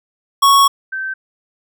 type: tone pair in turn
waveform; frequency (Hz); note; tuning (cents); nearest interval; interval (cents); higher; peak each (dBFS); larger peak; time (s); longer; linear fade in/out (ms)
square / sine; 1108.7 / 1549.5; C#6 / G6; 0 / -21; tritone; 579; second; -8 / -20; first; 0.42-0.68 / 0.92-1.14; first; 10
effects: none